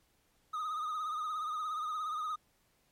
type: tone with vibrato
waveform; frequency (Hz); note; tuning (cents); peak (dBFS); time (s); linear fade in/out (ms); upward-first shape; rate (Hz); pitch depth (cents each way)
triangle; 1244.5; D#6; 0; -32; 0.53-2.36; 10; triangle; 17; 70
effects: pink hiss -72 dBFS RMS until 2.91 s + MP3 64 kbps